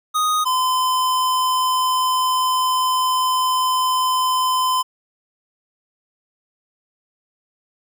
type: tone pair in turn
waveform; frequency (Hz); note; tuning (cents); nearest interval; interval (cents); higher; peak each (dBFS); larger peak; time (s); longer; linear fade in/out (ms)
square; 1244.5 / 1022.5; D#6 / C6; 0 / -40; minor third; 340; first; -17; neither; 0.14-0.45 / 0.45-4.83; second; 20
effects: none